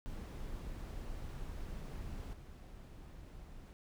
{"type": "noise with level steps", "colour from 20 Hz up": "brown", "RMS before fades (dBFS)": [-44, -51], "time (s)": [0.06, 3.73], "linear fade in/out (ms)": 0, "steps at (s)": 2.33, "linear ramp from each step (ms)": 2, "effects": []}